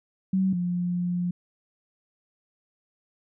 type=tone pair in turn; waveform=sine; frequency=189.5 / 176.9 Hz; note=F#3 / F3; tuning=+42 / +23 cents; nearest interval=minor second; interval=119 cents; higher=first; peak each=-20 / -24 dBFS; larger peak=first; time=0.33-0.53 / 0.53-1.31 s; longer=second; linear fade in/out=5 ms; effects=none